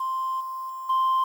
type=tone with level steps; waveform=sine; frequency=1046.5 Hz; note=C6; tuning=in tune; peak=-24 / -30 / -32 / -17 dBFS; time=0-1.24 s; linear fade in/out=5 ms; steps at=0.4 / 0.69 / 0.89 s; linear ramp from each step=10 ms; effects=tanh soft clip ceiling -18 dBFS + 8-bit